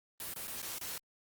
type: noise with dropouts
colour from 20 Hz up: white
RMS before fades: -41 dBFS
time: 0.2-0.98 s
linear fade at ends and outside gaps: 2 ms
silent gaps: 0.338-0.36 / 0.473-0.478 / 0.619-0.627 / 0.785-0.811 s
effects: Opus 32 kbps